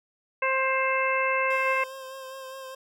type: harmonic tone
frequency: 528 Hz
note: C5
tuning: 16 cents sharp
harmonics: 1 / 2 / 3 / 4 / 5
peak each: -28 / -27 / -31 / -29 / -30 dBFS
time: 0.42-1.84 s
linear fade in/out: 5 ms
type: tone with vibrato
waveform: 25% pulse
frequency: 529 Hz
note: C5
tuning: 19 cents sharp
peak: -34 dBFS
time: 1.5-2.75 s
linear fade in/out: 5 ms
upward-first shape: sine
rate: 4.9 Hz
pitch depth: 25 cents each way
effects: none